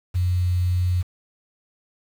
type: tone with quantisation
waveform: sine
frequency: 89.8 Hz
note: F2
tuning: 49 cents sharp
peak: -18 dBFS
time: 0.14-1.03 s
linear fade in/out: 20 ms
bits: 7
effects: none